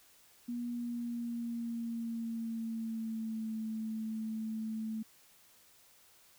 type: tone with pitch glide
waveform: sine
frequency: 240 to 220.1 Hz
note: B3 to A3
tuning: -49 to +1 cents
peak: -35 dBFS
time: 0.48-5.03 s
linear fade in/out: 10 ms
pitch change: -150 cents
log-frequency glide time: 0.68-3.57 s
effects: white hiss -63 dBFS RMS until 6.38 s

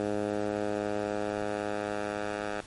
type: tone with band-pass filter sweep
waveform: 10% pulse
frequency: 103.8 Hz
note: G#2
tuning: in tune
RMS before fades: -32 dBFS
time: 0-2.61 s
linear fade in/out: 0 ms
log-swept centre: 460 to 1100 Hz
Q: 0.81
effects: pink hiss -50 dBFS RMS until 2.66 s + MP3 48 kbps

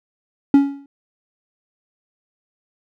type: tone with exponential decay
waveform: triangle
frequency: 279.5 Hz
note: C#4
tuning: 14 cents sharp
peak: -3 dBFS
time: 0.54-0.86 s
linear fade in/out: 2 ms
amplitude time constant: 68 ms
effects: none

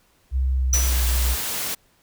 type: tone with pitch glide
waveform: sine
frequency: 65.3 to 61.63 Hz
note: C2 to B1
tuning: -3 to -3 cents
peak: -18 dBFS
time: 0.31-1.37 s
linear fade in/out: 50 ms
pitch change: -100 cents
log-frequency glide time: 0.54-1.02 s
type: tone with exponential decay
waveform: sine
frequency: 5920 Hz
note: F#8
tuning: in tune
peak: -16 dBFS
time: 0.73-1.07 s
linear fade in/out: 1 ms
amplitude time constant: 73 ms
type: noise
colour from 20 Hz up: white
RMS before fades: -27 dBFS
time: 0.73-1.75 s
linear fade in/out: 10 ms
effects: pink hiss -61 dBFS RMS until 2.02 s

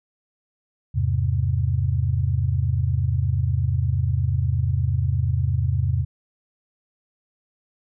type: chord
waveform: sine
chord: E augmented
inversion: none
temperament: equal with one note detuned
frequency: 82.41 / 102.4 / 130.81 Hz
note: E2 / G#2 / B#2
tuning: 0 / -24 / 0 cents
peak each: -23 dBFS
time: 0.94-6.05 s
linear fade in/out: 20 ms
effects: none

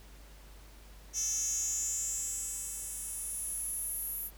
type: tone with high-pass filter sweep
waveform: 10% pulse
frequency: 438.4 Hz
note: A4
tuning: 6 cents flat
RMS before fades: -36 dBFS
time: 1.13-4.31 s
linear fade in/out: 50 ms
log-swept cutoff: 6000 to 12000 Hz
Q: 8
effects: added 50 Hz sine -51 dBFS peak until 4.37 s + pink hiss -58 dBFS RMS until 4.37 s

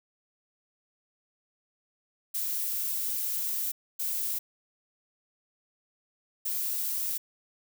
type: noise bursts at uneven times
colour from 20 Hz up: violet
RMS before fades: -31 dBFS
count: 3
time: 2.34-3.72 / 3.99-4.39 / 6.45-7.18 s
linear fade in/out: 10 ms
effects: none

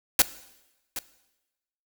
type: noise with echo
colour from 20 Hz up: white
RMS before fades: -17 dBFS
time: 0.19-0.22 s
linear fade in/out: 2 ms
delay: 770 ms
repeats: 1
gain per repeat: -15 dB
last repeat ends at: 0.99 s
effects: noise-tail reverb RT60 1.0 s tail -17 dB re dry

